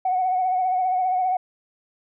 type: tone with vibrato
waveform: sine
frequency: 740 Hz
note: F#5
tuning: in tune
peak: -18 dBFS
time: 0.05-1.37 s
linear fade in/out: 5 ms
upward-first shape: sine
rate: 15 Hz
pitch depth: 40 cents each way
effects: tanh soft clip ceiling -14 dBFS

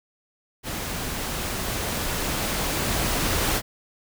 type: noise with level ramp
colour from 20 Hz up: pink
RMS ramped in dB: -31 to -23 dBFS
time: 0.63-3.62 s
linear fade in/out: 50 ms
effects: none

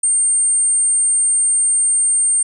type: tone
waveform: sine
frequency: 8720 Hz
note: C#9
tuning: 29 cents flat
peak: -12 dBFS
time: 0.03-2.43 s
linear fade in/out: 5 ms
effects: none

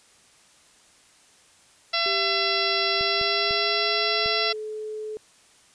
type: harmonic tone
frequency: 675 Hz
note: E5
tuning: 41 cents sharp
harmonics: 1 / 2 / 3 / 4 / 5 / 6 / 7 / 8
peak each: -30 / -30 / -30 / -30 / -30 / -30 / -30 / -30 dBFS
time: 1.93-4.53 s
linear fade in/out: 10 ms
type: tone with pitch glide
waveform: sine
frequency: 392 to 430 Hz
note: G4 to A4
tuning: 0 to -40 cents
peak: -30 dBFS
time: 2.06-5.17 s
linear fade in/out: 0 ms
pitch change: +160 cents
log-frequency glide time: 2.9-4.4 s
type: clicks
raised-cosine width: 5 ms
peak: -27 dBFS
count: 4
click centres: 3.01 / 3.213 / 3.509 / 4.26 s
effects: white hiss -56 dBFS RMS until 5.74 s + resampled to 22050 Hz

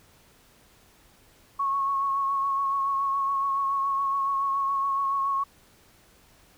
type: tone with vibrato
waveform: sine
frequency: 1100 Hz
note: C#6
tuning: 14 cents flat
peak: -23 dBFS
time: 1.59-5.44 s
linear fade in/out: 10 ms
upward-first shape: triangle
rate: 7.1 Hz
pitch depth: 29 cents each way
effects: pink hiss -58 dBFS RMS until 6.57 s

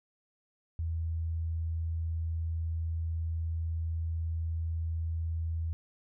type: tone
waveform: sine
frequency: 81.9 Hz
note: E2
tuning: 11 cents flat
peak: -30 dBFS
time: 0.79-5.73 s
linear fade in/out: 0 ms
effects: none

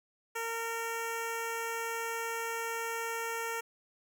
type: tone with notch filter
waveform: 10% pulse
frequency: 458.9 Hz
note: A#4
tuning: 27 cents flat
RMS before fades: -36 dBFS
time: 0.35-3.61 s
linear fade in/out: 10 ms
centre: 3700 Hz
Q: 2
effects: none

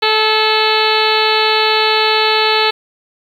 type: harmonic tone with a mistuned harmonic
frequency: 435.4 Hz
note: A4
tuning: 18 cents flat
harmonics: 1 / 2 / 3 / 4 / 5 / 6 / 7 / 8 / 9 / 10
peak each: -17 / -17 / -20 / -22 / -22 / -20 / -22 / -23 / -20 / -20 dBFS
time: 0.02-2.71 s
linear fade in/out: 10 ms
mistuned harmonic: 4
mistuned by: -19 cents
effects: 7-bit

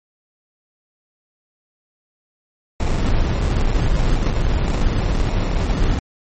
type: noise with sample-and-hold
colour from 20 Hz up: brown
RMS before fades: -17 dBFS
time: 2.8-5.99 s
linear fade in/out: 2 ms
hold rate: 1575 Hz
effects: MP3 32 kbps

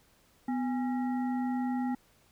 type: harmonic tone with a mistuned harmonic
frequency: 272.8 Hz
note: C#4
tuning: 28 cents flat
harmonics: 1 / 3 / 5 / 7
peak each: -29 / -37 / -50 / -49 dBFS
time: 0.48-1.95 s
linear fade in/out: 5 ms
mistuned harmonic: 1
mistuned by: -150 cents
effects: pink hiss -65 dBFS RMS until 2.31 s

